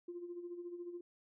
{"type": "tone with tremolo", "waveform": "sine", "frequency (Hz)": 349.2, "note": "F4", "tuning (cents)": 0, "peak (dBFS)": -40, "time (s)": [0.08, 1.01], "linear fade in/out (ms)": 5, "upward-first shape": "sine", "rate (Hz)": 14, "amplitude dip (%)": 60, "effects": ["tanh soft clip ceiling -36 dBFS"]}